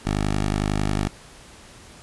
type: tone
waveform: 10% pulse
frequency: 51 Hz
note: G#1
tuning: 31 cents flat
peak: -13 dBFS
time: 0.05-1.08 s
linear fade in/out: 10 ms
effects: pink hiss -46 dBFS RMS until 2.02 s + resampled to 24000 Hz